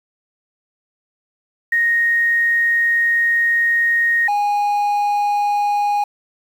sine / triangle tone pair in turn, 1864.7 / 822.5 Hz, A#6 / G#5, 0 / -17 cents, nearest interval octave + major second, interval 1417 cents, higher first, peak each -13 dBFS, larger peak neither, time 1.72-4.28 / 4.28-6.04 s, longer first, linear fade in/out 5 ms, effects 7-bit

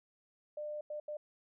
sine tone bursts at uneven times, 599 Hz, D5, 34 cents sharp, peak -38 dBFS, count 3, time 0.57-0.81 / 0.9-1 / 1.08-1.17 s, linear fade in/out 5 ms, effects none

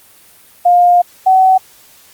sine tone pair in turn, 707 / 754.9 Hz, F5 / F#5, +21 / +35 cents, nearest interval minor second, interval 114 cents, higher second, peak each -5 dBFS, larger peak neither, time 0.65-1.02 / 1.26-1.58 s, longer first, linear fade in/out 10 ms, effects white hiss -44 dBFS RMS until 2.13 s + Opus 32 kbps

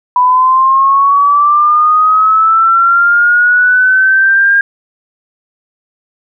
sine linear sweep, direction up, 987.8 to 1616 Hz, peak -5 dBFS, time 0.16-4.61 s, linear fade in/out 2 ms, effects none

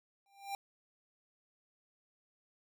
square tone with exponential growth, 793 Hz, G5, 20 cents sharp, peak -35 dBFS, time 0.26-0.55 s, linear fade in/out 1 ms, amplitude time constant 63 ms, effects none

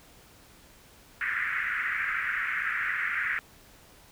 white band-pass noise, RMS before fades -30 dBFS, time 1.21-3.39 s, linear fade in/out 0 ms, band 1400 to 2100 Hz, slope 48 dB/octave, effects pink hiss -55 dBFS RMS until 4.11 s

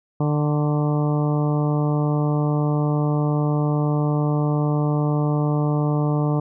harmonic tone with a mistuned harmonic, 148.8 Hz, D3, 23 cents sharp, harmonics 1 / 2 / 3 / 4 / 5 / 6 / 7 / 8, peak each -19 / -25 / -29 / -31 / -33 / -35 / -36 / -37 dBFS, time 0.2-6.4 s, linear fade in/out 5 ms, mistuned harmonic 8, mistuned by -41 cents, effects none

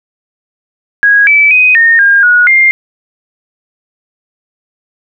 sine tone with pitch steps, 1650 / 2307 / 2505 / 1836 / 1613 / 1455 / 2110 Hz, G#6 / D7 / D#7 / A#6 / G6 / F#6 / C7, -12 / -31 / +11 / -27 / +49 / -29 / +14 cents, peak -3 dBFS, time 1.03-2.71 s, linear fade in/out 0 ms, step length 240 ms, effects none

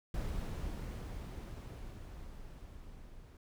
brown noise with level ramp, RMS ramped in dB -37 to -54 dBFS, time 0.14-3.37 s, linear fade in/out 2 ms, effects none

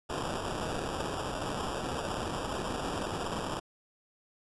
blue noise with sample-and-hold, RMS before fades -35 dBFS, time 0.09-3.6 s, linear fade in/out 10 ms, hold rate 2100 Hz, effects resampled to 24000 Hz

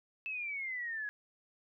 sine exponential sweep, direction down, 2637 to 1661.2 Hz, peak -36 dBFS, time 0.26-1.09 s, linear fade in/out 0 ms, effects none

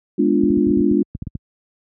sine chord, G# diminished seventh, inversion none, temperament equal, 207.7 / 246.9 / 293.7 / 349.2 Hz, G#3 / B3 / D4 / F4, 0 / 0 / 0 / 0 cents, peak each -19 / -21 / -17 / -19 dBFS, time 0.18-1.03 s, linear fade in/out 10 ms
clicks, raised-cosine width 5 ms, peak -14 dBFS, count 12, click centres 0.436 / 0.503 / 0.574 / 0.67 / 0.704 / 0.772 / 0.805 / 0.913 / 1.151 / 1.223 / 1.271 / 1.353 s
effects high-pass 60 Hz 12 dB/octave

